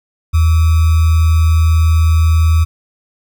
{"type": "tone with sample-and-hold", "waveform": "sine", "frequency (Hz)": 80.8, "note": "E2", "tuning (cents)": -34, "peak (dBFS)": -7, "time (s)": [0.33, 2.65], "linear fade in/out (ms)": 20, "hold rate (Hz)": 1225, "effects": []}